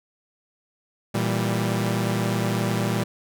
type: chord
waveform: sawtooth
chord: E diminished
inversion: second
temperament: equal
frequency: 116.54 / 164.81 / 196 Hz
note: Bb2 / E3 / G3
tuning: 0 / 0 / 0 cents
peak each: -21 / -25 / -22 dBFS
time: 1.14-3.04 s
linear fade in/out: 10 ms
effects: none